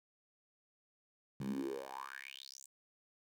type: tone with high-pass filter sweep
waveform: 10% pulse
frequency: 66.9 Hz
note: C2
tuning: 39 cents sharp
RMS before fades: -44 dBFS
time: 1.4-2.66 s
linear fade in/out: 5 ms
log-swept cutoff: 150 to 7900 Hz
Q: 7.9
effects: none